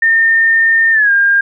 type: tone with pitch glide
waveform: sine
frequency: 1816 to 1608.6 Hz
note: A#6 to G6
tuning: -46 to +44 cents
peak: -7 dBFS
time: 0.02-1.41 s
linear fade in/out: 5 ms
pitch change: -210 cents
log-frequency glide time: 0.92-1.11 s
effects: none